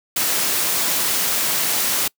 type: noise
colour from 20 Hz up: white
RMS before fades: -20 dBFS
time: 0.16-2.08 s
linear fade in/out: 5 ms
effects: noise-tail reverb RT60 0.1 s tail -25 dB re dry + high-pass 150 Hz 12 dB/octave